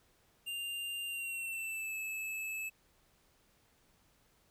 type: tone with pitch glide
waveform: square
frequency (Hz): 2794 to 2607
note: F7 to E7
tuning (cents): 0 to -20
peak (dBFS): -38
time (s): 0.46-2.7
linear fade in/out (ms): 20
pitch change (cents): -120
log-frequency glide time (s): 1.06-1.96
effects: pink hiss -70 dBFS RMS until 4.5 s